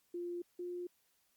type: tone pair in turn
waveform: sine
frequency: 349.2 / 354.3 Hz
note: F4 / F4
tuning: 0 / +25 cents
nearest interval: unison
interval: 25 cents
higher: second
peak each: -38 / -39 dBFS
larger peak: first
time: 0.14-0.42 / 0.59-0.87 s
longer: neither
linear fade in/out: 5 ms
effects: white hiss -75 dBFS RMS until 1.36 s + Opus 48 kbps